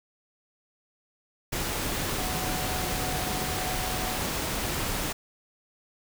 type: tone in noise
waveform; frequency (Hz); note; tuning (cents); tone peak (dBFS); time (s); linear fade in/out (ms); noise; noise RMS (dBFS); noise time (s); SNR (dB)
sine; 740; F#5; 0; -36; 2.18-4.17; 10; pink; -30; 1.52-5.13; -9
effects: none